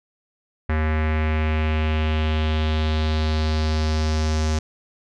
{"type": "tone with low-pass filter sweep", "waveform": "square", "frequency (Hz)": 77.9, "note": "D#2", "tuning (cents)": 3, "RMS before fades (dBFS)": -21, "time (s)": [0.69, 4.59], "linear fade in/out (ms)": 5, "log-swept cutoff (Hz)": [1900, 6200], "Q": 2.7, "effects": []}